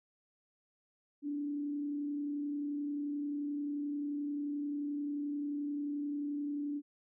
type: tone with frequency modulation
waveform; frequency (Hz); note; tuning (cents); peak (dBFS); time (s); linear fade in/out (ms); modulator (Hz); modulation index
sine; 290; D4; -22; -34; 1.22-6.82; 50; 31.4; 0.24
effects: none